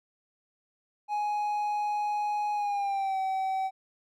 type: tone with pitch glide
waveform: triangle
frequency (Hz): 834 to 764.8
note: G#5 to G5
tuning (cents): +7 to -43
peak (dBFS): -25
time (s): 1.08-3.71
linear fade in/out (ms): 50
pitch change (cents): -150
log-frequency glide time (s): 2.54-3.18
effects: none